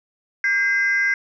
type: tone pair together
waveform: sine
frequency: 1601 / 2050 Hz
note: G6 / C7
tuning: +36 / -36 cents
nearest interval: major third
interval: 428 cents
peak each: -18 dBFS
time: 0.44-1.14 s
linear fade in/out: 2 ms
effects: tanh soft clip ceiling -12 dBFS